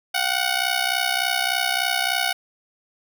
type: ring-modulated tone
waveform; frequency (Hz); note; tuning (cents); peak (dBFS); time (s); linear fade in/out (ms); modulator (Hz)
10% pulse; 740; F#5; 0; -9; 0.14-2.33; 10; 31.7
effects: none